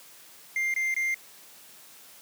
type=tone bursts; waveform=triangle; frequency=2100 Hz; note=C7; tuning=6 cents sharp; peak=-23 dBFS; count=3; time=0.56-1.144 s; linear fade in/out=2 ms; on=180 ms; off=22 ms; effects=white hiss -51 dBFS RMS until 2.21 s + high-pass 150 Hz 12 dB/octave